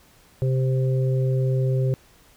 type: harmonic tone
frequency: 130.81 Hz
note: C3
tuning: in tune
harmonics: 1 / 3 / 4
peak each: -19 / -29 / -31 dBFS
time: 0.42-1.94 s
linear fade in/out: 0 ms
effects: pink hiss -55 dBFS RMS until 2.36 s